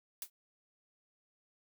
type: noise with exponential decay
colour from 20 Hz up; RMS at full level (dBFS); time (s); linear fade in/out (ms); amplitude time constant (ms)
blue; -36; 0.22-0.3; 2; 17
effects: none